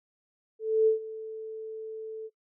sine tone with ADSR envelope, 440 Hz, A4, in tune, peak -17 dBFS, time 0.59-2.3 s, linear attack 280 ms, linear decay 120 ms, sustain -18 dB, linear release 42 ms, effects noise-tail reverb RT60 0.1 s tail -21 dB re dry

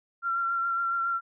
sine tone with vibrato, 1369 Hz, F6, 35 cents flat, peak -25 dBFS, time 0.22-1.21 s, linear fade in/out 50 ms, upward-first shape triangle, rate 7.2 Hz, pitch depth 25 cents each way, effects none

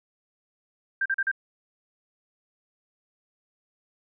sine tone bursts, 1581 Hz, G6, 14 cents sharp, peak -22 dBFS, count 4, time 1.01-1.315 s, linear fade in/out 5 ms, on 47 ms, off 39 ms, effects none

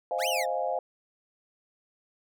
sine chord, F minor seventh, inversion second, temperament equal, 523.3 / 622.3 / 698.5 / 830.6 Hz, C5 / Eb5 / F5 / Ab5, 0 / 0 / 0 / 0 cents, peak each -32 / -33 / -31 / -34 dBFS, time 0.11-0.79 s, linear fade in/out 2 ms
sawtooth linear two-way sweep, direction up then down, 980 to 3136 to 1719 Hz, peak -26 dBFS, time 0.18-0.46 s, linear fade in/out 50 ms, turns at 0.28 s
effects none

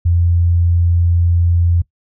sine tone, 86 Hz, F2, 26 cents flat, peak -10 dBFS, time 0.05-1.82 s, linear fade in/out 10 ms, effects noise-tail reverb RT60 0.1 s tail -19 dB re dry

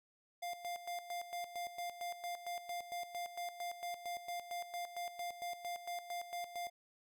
square tone with tremolo, 700 Hz, F5, 4 cents sharp, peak -40 dBFS, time 0.42-6.7 s, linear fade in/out 10 ms, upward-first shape square, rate 4.4 Hz, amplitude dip 70%, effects none

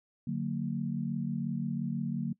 sine chord, D augmented, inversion none, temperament just, 146.83 / 183.54 / 229.4 Hz, D3 / F#3 / A#3, 0 / -14 / -28 cents, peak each -35 / -35 / -34 dBFS, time 0.27-2.33 s, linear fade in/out 5 ms, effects noise-tail reverb RT60 0.1 s tail -23 dB re dry

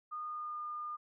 sine tone with pitch glide, 1225 to 1212.3 Hz, D#6 to D#6, -27 to -45 cents, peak -38 dBFS, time 0.11-0.97 s, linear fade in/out 20 ms, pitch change -18 cents, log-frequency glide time 0.26-0.62 s, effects none

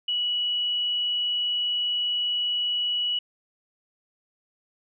sine tone, 2935 Hz, F#7, 15 cents flat, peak -23 dBFS, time 0.08-3.19 s, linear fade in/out 5 ms, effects none

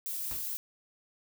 violet noise, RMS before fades -36 dBFS, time 0.06-0.57 s, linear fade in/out 0 ms
pink noise with exponential decay, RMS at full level -39 dBFS, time 0.31-0.48 s, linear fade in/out 1 ms, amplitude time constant 35 ms
effects none

